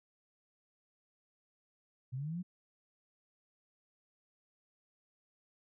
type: linear sweep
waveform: sine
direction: up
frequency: 121.4 to 186.1 Hz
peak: -36 dBFS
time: 2.12-2.43 s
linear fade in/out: 20 ms
effects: none